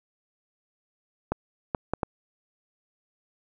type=clicks; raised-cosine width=1 ms; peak=-11 dBFS; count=4; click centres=1.32 / 1.748 / 1.936 / 2.032 s; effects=none